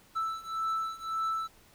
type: beating tone pair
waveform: triangle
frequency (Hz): 1318.5 / 1320.3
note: E6 / E6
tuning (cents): 0 / +2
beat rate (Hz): 1.8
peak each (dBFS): -33 / -31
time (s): 0.15-1.48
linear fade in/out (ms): 20
effects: pink hiss -60 dBFS RMS until 1.74 s